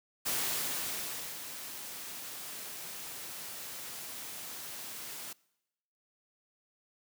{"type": "noise with ADSR envelope", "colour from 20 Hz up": "white", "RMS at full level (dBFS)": -32, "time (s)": [0.25, 5.33], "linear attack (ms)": 20, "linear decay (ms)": 1100, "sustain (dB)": -11, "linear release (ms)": 5, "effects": ["noise-tail reverb RT60 0.9 s tail -24 dB re dry", "high-pass 100 Hz 12 dB/octave"]}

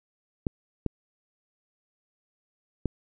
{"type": "clicks", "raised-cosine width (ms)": 3, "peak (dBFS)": -13, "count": 3, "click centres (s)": [0.468, 0.863, 2.857], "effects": []}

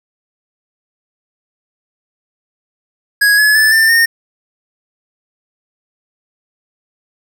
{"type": "tone with pitch steps", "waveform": "square", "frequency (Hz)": [1661.2, 1703, 1745.8, 1789.7, 1834.7], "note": ["G#6", "G#6", "A6", "A6", "A#6"], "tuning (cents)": [0, 43, -14, 29, -28], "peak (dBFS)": -8, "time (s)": [3.21, 4.06], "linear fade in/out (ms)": 10, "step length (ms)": 170, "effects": []}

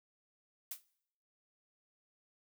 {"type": "noise with exponential decay", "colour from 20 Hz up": "blue", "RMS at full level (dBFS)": -37, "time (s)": [0.71, 0.83], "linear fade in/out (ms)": 5, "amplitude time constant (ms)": 25, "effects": ["noise-tail reverb RT60 0.7 s tail -21 dB re dry"]}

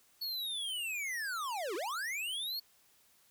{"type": "linear two-way sweep", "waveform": "square", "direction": "down then up", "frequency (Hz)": [4435, 322.7, 4435], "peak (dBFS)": -36, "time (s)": [0.21, 2.6], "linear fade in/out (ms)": 10, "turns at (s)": 1.75, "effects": ["white hiss -67 dBFS RMS until 3.3 s"]}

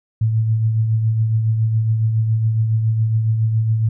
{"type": "tone with tremolo", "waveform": "sine", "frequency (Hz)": 111.1, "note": "A2", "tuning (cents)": 17, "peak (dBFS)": -12, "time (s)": [0.21, 3.89], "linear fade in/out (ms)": 5, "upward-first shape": "triangle", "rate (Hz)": 7.2, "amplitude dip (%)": 45, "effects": []}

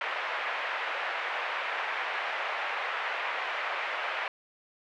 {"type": "band-pass noise", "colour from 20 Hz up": "white", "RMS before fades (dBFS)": -33, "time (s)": [0.01, 4.28], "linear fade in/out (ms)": 2, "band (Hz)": [560, 2400], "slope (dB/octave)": 24, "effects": []}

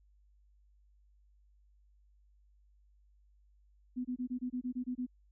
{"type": "tone bursts", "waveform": "sine", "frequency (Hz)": 250.1, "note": "B3", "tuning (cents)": 22, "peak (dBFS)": -33, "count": 10, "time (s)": [3.96, 5.066], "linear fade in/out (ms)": 20, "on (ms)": 89, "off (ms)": 24, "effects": ["added 50 Hz sine -63 dBFS peak until 5.31 s"]}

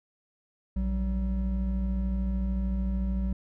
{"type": "tone pair together", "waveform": "triangle", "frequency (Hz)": [58.98, 190.4], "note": ["A#1", "F#3"], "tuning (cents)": [21, 50], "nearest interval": "octave + minor sixth", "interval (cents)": 2029, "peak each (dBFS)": [-25, -29], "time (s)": [0.76, 3.33], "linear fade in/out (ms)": 5, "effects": []}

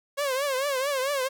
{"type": "tone with vibrato", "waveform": "sawtooth", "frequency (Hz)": 545, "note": "C#5", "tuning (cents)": -29, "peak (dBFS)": -21, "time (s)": [0.17, 1.29], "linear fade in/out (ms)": 20, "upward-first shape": "triangle", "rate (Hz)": 4.5, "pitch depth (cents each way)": 140, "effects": []}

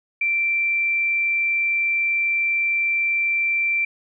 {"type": "tone", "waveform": "sine", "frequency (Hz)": 2349, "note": "D7", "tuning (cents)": 0, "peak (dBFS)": -18, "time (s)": [0.21, 3.85], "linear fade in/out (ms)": 5, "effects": []}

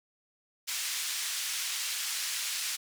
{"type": "band-pass noise", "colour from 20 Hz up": "white", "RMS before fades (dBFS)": -34, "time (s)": [0.67, 2.77], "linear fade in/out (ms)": 20, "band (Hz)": [1900, 8100], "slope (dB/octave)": 12, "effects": []}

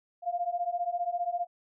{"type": "beating tone pair", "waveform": "sine", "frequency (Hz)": [692, 707], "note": ["F5", "F5"], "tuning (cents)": [-16, 21], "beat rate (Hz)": 15, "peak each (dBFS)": [-32, -31], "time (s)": [0.22, 1.47], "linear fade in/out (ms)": 50, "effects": []}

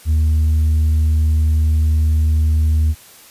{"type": "tone with tanh clipping", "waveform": "triangle", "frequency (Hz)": 77.78, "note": "D#2", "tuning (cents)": 0, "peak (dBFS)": -12, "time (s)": [0.05, 2.95], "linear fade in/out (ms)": 50, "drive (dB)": 7, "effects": ["white hiss -43 dBFS RMS until 3.3 s", "resampled to 32000 Hz"]}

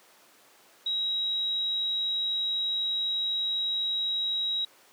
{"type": "tone", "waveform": "sine", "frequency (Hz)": 3838, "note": "A#7", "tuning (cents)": 50, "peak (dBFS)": -26, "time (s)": [0.86, 4.65], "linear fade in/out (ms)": 5, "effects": ["pink hiss -57 dBFS RMS until 4.92 s", "high-pass 400 Hz 12 dB/octave"]}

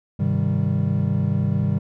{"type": "chord", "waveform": "triangle", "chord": "Ab major seventh", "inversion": "none", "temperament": "equal with one note detuned", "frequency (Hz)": [101.57, 130.81, 155.56, 196], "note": ["Ab2", "C3", "Eb3", "G3"], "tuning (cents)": [-38, 0, 0, 0], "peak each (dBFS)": -22, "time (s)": [0.19, 1.79], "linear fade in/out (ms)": 10, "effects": []}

